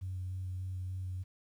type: tone with vibrato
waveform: sine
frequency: 92.5 Hz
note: F#2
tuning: in tune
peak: -35 dBFS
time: 0.01-1.24 s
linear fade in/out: 20 ms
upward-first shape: square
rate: 3.4 Hz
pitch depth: 12 cents each way
effects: tanh soft clip ceiling -31 dBFS + 11-bit